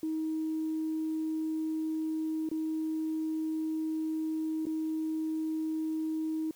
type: tone with dropouts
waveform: sine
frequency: 315.9 Hz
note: D#4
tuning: 26 cents sharp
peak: -29 dBFS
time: 0.03-6.51 s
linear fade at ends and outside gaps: 2 ms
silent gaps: 2.49-2.514 / 4.655-4.667 s
effects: tanh soft clip ceiling -25 dBFS + white hiss -60 dBFS RMS until 6.55 s